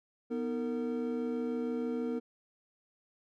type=tone cluster; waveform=triangle; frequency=245.7 / 312.1 / 457.3 Hz; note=B3 / D#4 / A#4; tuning=-9 / +5 / -33 cents; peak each=-32 / -39 / -34 dBFS; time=0.3-2.2 s; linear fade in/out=20 ms; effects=none